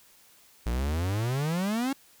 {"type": "exponential sweep", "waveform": "45% pulse", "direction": "up", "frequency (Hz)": [55, 280], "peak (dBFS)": -26, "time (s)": [0.66, 1.93], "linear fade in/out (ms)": 5, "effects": ["white hiss -58 dBFS RMS until 2.2 s"]}